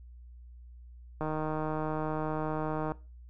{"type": "click train", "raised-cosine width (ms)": 1, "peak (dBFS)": -20, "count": 266, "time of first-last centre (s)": [1.21, 2.92], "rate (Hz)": 155, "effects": ["noise-tail reverb RT60 0.3 s tail -19 dB re dry", "added 60 Hz sine -47 dBFS peak until 3.29 s"]}